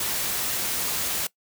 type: noise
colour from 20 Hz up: white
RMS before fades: -27 dBFS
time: 0-1.27 s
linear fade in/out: 5 ms
effects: noise-tail reverb RT60 0.1 s tail -21 dB re dry